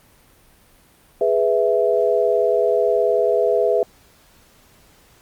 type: chord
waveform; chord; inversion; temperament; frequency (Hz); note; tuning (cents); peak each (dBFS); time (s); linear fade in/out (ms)
sine; E major; first; equal; 415.3 / 493.9 / 659.3; G#4 / B4 / E5; 0 / 0 / 0; -19; 1.21-3.83; 2
effects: pink hiss -53 dBFS RMS until 5.21 s + Opus 32 kbps